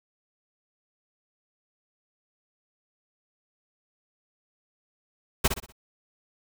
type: noise with echo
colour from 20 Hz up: pink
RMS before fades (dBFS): -20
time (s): 5.44-5.48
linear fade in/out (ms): 10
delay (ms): 61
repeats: 4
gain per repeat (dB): -8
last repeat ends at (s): 5.724
effects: none